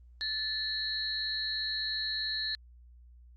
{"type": "tone cluster", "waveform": "sine", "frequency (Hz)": [1751, 3939, 4238], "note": ["A6", "B7", "C8"], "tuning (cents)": [-9, -5, 21], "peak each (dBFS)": [-37, -36, -34], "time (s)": [0.21, 2.55], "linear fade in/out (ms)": 0, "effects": ["added 60 Hz sine -52 dBFS peak until 3.36 s", "Opus 32 kbps"]}